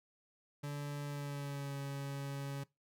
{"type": "tone with pitch glide", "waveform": "40% pulse", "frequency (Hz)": [144.6, 139.43], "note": ["D3", "C#3"], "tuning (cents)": [-27, 10], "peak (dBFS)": -38, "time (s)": [0.63, 2.64], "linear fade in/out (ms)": 10, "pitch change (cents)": -63, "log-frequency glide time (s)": [1.06, 1.77], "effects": ["noise-tail reverb RT60 0.2 s tail -21 dB re dry"]}